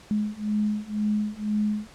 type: beating tone pair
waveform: sine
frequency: 209.7 / 211.7 Hz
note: G#3 / G#3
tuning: +17 / +33 cents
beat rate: 2 Hz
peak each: -27 / -26 dBFS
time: 0.11-1.87 s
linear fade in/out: 0 ms
effects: pink hiss -50 dBFS RMS until 1.94 s + low-pass 8000 Hz 12 dB/octave